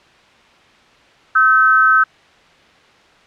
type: tone pair together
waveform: sine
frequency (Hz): 1290 / 1534.1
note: E6 / G6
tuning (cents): -38 / -38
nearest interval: minor third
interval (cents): 300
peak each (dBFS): -11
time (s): 1.35-2.04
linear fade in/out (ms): 10
effects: white hiss -48 dBFS RMS until 3.26 s + low-pass 3000 Hz 12 dB/octave